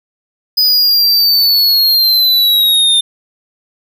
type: linear sweep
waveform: square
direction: down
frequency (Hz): 5000 to 3600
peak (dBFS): -8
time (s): 0.57-3.01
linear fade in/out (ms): 10
effects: none